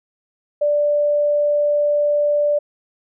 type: tone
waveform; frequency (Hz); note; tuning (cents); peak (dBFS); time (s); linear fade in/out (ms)
sine; 587.3; D5; 0; -14; 0.61-2.59; 10
effects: none